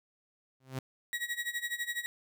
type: tone with exponential growth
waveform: sawtooth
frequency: 131.2 Hz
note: C3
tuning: 5 cents sharp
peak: -28 dBFS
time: 0.6-0.79 s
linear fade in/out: 5 ms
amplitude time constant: 40 ms
type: tone with tremolo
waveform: 35% pulse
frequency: 1908 Hz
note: A#6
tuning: 40 cents sharp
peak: -29 dBFS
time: 1.13-2.06 s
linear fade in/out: 0 ms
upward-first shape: sine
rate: 12 Hz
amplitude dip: 85%
effects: none